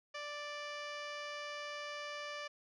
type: tone with low-pass filter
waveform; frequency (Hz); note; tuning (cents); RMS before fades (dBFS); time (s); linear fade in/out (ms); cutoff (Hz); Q
15% pulse; 587.3; D5; 0; -44; 0.14-2.48; 10; 4200; 3.2
effects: none